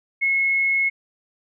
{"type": "tone", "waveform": "sine", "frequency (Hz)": 2177, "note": "C#7", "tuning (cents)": -32, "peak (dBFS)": -17, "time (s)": [0.21, 0.9], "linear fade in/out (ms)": 20, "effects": []}